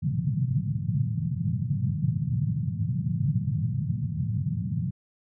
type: band-pass noise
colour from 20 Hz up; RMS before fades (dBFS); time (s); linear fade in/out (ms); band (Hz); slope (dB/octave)
pink; -27; 0.02-4.91; 20; 100 to 180; 48
effects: none